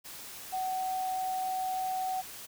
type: tone in noise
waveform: sine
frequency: 750 Hz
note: F#5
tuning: 23 cents sharp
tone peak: -30 dBFS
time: 0.52-2.22 s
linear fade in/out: 20 ms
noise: white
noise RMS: -45 dBFS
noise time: 0.04-2.47 s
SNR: +12 dB
effects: none